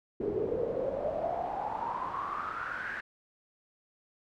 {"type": "noise with band-pass filter sweep", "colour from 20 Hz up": "brown", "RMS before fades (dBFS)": -34, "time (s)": [0.2, 3.01], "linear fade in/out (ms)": 10, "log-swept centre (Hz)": [380, 1700], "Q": 9.2, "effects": []}